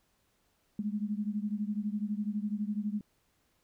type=beating tone pair; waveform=sine; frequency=204.7 / 216.7 Hz; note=G#3 / A3; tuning=-25 / -26 cents; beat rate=12 Hz; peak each=-33 / -35 dBFS; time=0.79-3.01 s; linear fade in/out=2 ms; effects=pink hiss -73 dBFS RMS until 3.63 s